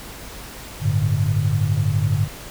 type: chord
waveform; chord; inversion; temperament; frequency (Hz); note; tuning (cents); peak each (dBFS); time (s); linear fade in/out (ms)
sine; G suspended second; none; equal; 98 / 110 / 146.83; G2 / A2 / D3; 0 / 0 / 0; -21; 0.8-2.29; 50
effects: added 50 Hz sine -42 dBFS peak until 2.5 s + pink hiss -37 dBFS RMS until 2.5 s